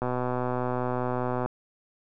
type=click train; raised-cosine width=1 ms; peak=-15 dBFS; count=181; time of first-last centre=0.02-1.46 s; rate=125 Hz; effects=none